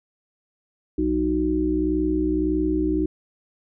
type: harmonic tone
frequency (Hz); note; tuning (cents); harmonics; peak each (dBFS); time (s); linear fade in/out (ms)
61.74; B1; 0; 1 / 3 / 5 / 6; -28 / -33 / -21 / -26; 0.98-3.06; 5
effects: none